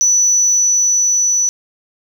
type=tone with level ramp; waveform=sine; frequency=5950 Hz; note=F#8; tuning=9 cents sharp; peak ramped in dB=-8 to -11 dBFS; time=0.01-1.49 s; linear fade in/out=0 ms; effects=tanh soft clip ceiling -4 dBFS + 7-bit